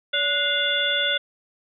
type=tone cluster; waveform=sine; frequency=572 / 1463 / 2088 / 2820 / 3465 Hz; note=D5 / F#6 / C7 / F7 / A7; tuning=-46 / -20 / -4 / +16 / -27 cents; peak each=-29 / -25 / -30 / -29 / -23 dBFS; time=0.13-1.18 s; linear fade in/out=10 ms; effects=none